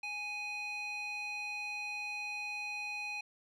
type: tone with band-pass filter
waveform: square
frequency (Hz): 830.6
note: G#5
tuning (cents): 0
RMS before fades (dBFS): -40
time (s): 0.03-3.21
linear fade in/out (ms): 5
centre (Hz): 2800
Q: 3.6
effects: none